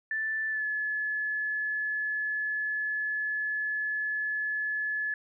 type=tone with pitch glide; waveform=sine; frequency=1760 to 1714.8 Hz; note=A6 to A6; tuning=0 to -45 cents; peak=-28 dBFS; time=0.11-5.14 s; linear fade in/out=2 ms; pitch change=-45 cents; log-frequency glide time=0.49-0.65 s; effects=none